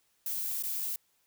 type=noise with dropouts; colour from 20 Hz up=violet; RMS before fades=-34 dBFS; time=0.26-0.96 s; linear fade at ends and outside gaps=2 ms; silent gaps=0.626-0.636 s; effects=white hiss -72 dBFS RMS until 1.26 s